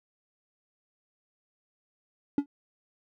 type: tone with exponential decay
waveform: triangle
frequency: 284.7 Hz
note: C#4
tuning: 46 cents sharp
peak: -15 dBFS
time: 2.38-2.46 s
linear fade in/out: 2 ms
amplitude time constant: 16 ms
effects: tanh soft clip ceiling -11 dBFS

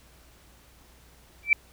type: tone with exponential growth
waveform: sine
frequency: 2332 Hz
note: D7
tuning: 13 cents flat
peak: -12 dBFS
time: 1.43-1.53 s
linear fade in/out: 2 ms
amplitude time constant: 20 ms
effects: added 60 Hz sine -57 dBFS peak until 1.72 s + pink hiss -57 dBFS RMS until 1.72 s

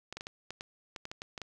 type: clicks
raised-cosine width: 0.2 ms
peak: -23 dBFS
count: 12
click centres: 0.126 / 0.17 / 0.209 / 0.269 / 0.506 / 0.609 / 0.962 / 1.054 / 1.115 / 1.219 / 1.378 / 1.417 s
effects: none

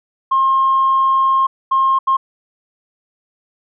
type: tone bursts at uneven times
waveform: sine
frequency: 1068 Hz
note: C6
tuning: 35 cents sharp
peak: -10 dBFS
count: 3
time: 0.31-1.47 / 1.71-1.99 / 2.07-2.17 s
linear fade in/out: 10 ms
effects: tanh soft clip ceiling -6 dBFS

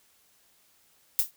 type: noise with exponential decay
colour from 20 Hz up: violet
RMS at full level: -19 dBFS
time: 1.19-1.31 s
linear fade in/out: 0 ms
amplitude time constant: 26 ms
effects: white hiss -64 dBFS RMS until 1.36 s

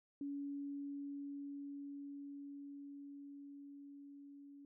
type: tone with level ramp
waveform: sine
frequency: 282.6 Hz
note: C#4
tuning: 34 cents sharp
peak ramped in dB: -40 to -54 dBFS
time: 0.21-4.65 s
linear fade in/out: 2 ms
effects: none

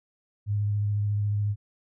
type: tone with vibrato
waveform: sine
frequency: 103.3 Hz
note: G#2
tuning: 9 cents flat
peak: -23 dBFS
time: 0.46-1.56 s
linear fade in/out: 50 ms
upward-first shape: triangle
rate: 14 Hz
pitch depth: 22 cents each way
effects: none

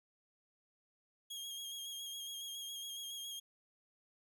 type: tone with vibrato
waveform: sawtooth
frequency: 3263 Hz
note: G#7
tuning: 31 cents flat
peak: -40 dBFS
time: 1.3-3.4 s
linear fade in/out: 10 ms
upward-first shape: square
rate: 7.2 Hz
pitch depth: 24 cents each way
effects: none

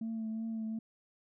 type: tone with vibrato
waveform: sine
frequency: 222.9 Hz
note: A3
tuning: 23 cents sharp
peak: -33 dBFS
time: 0.01-0.79 s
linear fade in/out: 5 ms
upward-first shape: triangle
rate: 2.7 Hz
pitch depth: 28 cents each way
effects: tanh soft clip ceiling -32 dBFS

